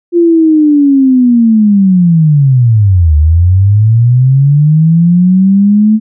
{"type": "linear two-way sweep", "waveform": "sine", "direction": "down then up", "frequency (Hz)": [349.2, 73.42, 219.8], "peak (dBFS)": -3, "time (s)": [0.12, 6], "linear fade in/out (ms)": 50, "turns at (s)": 3.16, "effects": []}